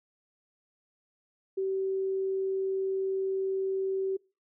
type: tone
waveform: sine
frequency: 384.1 Hz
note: G4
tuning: 35 cents flat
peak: -27 dBFS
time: 1.57-4.17 s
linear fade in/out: 10 ms
effects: noise-tail reverb RT60 0.3 s tail -24 dB re dry